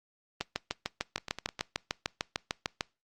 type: two click trains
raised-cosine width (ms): 0.2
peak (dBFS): -12 / -20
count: 17 / 5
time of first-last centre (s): 0.41-2.809 / 1.18-1.593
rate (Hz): 6.67 / 9.69
effects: noise-tail reverb RT60 0.3 s tail -25 dB re dry + Opus 32 kbps